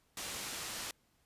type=low-pass noise; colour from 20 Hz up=white; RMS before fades=-42 dBFS; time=0.17-0.91 s; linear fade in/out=2 ms; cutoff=8200 Hz; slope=12 dB/octave; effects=pink hiss -73 dBFS RMS until 1.25 s + resampled to 32000 Hz